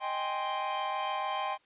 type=chord; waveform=45% pulse; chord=Ab major seventh; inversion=second; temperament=equal; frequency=622.3 / 784 / 830.6 / 1046.5 Hz; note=Eb5 / G5 / Ab5 / C6; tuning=0 / 0 / 0 / 0 cents; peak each=-40 / -35 / -40 / -34 dBFS; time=0-1.58 s; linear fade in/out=50 ms; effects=white hiss -67 dBFS RMS until 1.65 s + resampled to 8000 Hz